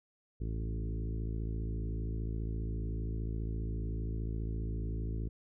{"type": "harmonic tone with a mistuned harmonic", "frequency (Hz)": 55, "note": "A1", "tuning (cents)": 0, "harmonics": [1, 2, 3, 4, 5, 6, 7, 8], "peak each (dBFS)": [-35, -39, -45, -48, -49, -49, -52, -54], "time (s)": [0.4, 5.29], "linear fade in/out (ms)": 10, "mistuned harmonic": 2, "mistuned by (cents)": -16, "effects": []}